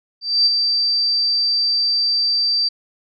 sine tone with ADSR envelope, 4669 Hz, D8, 11 cents flat, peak -10 dBFS, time 0.21-2.69 s, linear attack 250 ms, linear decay 26 ms, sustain -5 dB, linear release 13 ms, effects none

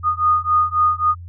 sine beating tone pair, 1230 / 1233.7 Hz, D#6 / D#6, -20 / -15 cents, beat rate 3.7 Hz, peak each -17 dBFS, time 0.03-1.15 s, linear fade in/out 50 ms, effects added 87 Hz sine -32 dBFS peak until 1.28 s

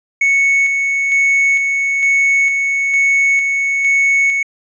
triangle tone with tremolo, 2213 Hz, C#7, 3 cents flat, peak -8 dBFS, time 0.21-4.43 s, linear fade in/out 5 ms, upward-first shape square, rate 1.1 Hz, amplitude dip 35%, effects resampled to 16000 Hz

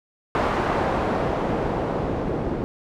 white noise with low-pass filter sweep, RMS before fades -24 dBFS, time 0.35-2.64 s, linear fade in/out 0 ms, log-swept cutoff 1000 to 420 Hz, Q 0.94, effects none

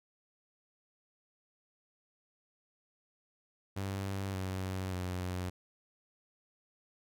sawtooth tone with pitch steps, 97.5 / 94.18 / 90.97 Hz, G2 / F#2 / F#2, -9 / +31 / -29 cents, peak -31 dBFS, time 3.76-5.5 s, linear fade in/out 10 ms, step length 580 ms, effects none

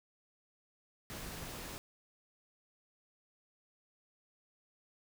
sine tone in noise, 161.4 Hz, E3, 36 cents flat, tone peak -53 dBFS, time 1.23-1.49 s, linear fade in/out 0 ms, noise pink, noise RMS -45 dBFS, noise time 1.1-1.78 s, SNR -11 dB, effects none

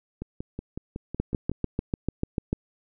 two click trains, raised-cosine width 3 ms, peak -20 / -12 dBFS, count 8 / 10, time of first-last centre 0.22-1.516 / 1.2-2.529 s, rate 5.4 / 6.77 Hz, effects none

